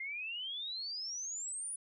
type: exponential sweep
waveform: sine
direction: up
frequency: 2082 to 9956 Hz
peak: -38 dBFS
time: 0-1.76 s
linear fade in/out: 5 ms
effects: none